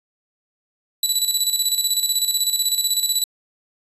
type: tone with tremolo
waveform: 20% pulse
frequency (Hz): 3951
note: B7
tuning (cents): 0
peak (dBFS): -10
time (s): 1.03-3.24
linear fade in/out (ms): 2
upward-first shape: square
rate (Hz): 16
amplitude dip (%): 60
effects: resampled to 32000 Hz